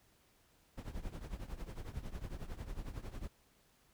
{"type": "noise with tremolo", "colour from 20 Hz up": "brown", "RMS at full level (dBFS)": -40, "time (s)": [0.77, 3.28], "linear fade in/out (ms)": 10, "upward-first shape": "triangle", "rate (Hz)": 11, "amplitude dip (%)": 90, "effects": ["pink hiss -70 dBFS RMS until 3.93 s"]}